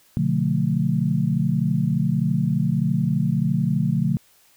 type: chord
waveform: sine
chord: B half-diminished seventh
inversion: none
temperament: equal with one note detuned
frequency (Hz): 123.47 / 146.83 / 178.49 / 220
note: B2 / D3 / F3 / A3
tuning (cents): 0 / 0 / +38 / 0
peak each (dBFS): -26 / -22 / -23 / -25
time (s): 0.17-4.17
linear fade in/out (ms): 0
effects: white hiss -57 dBFS RMS until 4.56 s